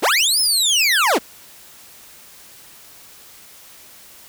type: linear two-way sweep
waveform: 25% pulse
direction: up then down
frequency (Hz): 180.4 to 5274 to 180.4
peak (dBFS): -10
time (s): 0.02-1.19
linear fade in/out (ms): 20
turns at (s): 0.4
effects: white hiss -44 dBFS RMS until 4.28 s